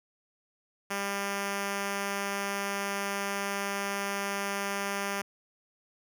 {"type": "tone", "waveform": "5% pulse", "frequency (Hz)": 199.3, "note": "G3", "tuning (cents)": 29, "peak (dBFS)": -19, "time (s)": [0.9, 5.22], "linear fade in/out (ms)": 10, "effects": []}